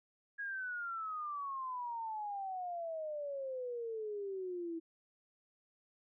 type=exponential sweep; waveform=sine; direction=down; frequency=1661.2 to 325 Hz; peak=-38 dBFS; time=0.38-4.8 s; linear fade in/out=20 ms; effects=none